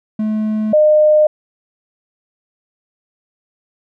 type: tone pair in turn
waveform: triangle / sine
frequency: 215.4 / 609.2 Hz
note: A3 / D#5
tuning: -37 / -37 cents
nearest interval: octave + tritone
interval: 1800 cents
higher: second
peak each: -13 / -7 dBFS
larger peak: second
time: 0.19-0.73 / 0.73-1.27 s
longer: neither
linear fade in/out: 5 ms
effects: none